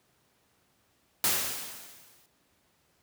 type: noise with exponential decay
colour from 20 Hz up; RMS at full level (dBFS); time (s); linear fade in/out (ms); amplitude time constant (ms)
white; -24; 1.24-2.26; 2; 220
effects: pink hiss -69 dBFS RMS until 3.02 s + high-pass 80 Hz 12 dB/octave